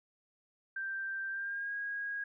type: tone with pitch glide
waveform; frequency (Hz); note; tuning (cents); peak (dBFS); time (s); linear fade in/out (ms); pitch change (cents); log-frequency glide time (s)
sine; 1572 to 1640.7; G6 to G#6; +4 to -22; -35; 0.76-2.24; 5; +74; 1.29-1.74
effects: none